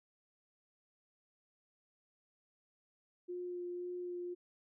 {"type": "tone with vibrato", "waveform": "sine", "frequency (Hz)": 355.2, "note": "F4", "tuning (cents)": 29, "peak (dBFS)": -39, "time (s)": [3.28, 4.35], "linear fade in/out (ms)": 20, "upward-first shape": "sine", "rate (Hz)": 1.9, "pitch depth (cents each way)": 11, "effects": []}